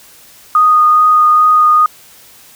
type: tone with vibrato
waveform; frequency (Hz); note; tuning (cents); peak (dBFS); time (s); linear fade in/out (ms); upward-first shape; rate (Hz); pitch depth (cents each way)
sine; 1236; D#6; -12; -5; 0.55-1.86; 2; sine; 2.4; 10
effects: white hiss -41 dBFS RMS until 2.55 s